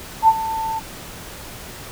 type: tone with ADSR envelope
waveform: sine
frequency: 890 Hz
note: A5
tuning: 20 cents sharp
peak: -6 dBFS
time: 0.22-0.8 s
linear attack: 60 ms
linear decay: 46 ms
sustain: -15 dB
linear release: 18 ms
effects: pink hiss -36 dBFS RMS until 1.91 s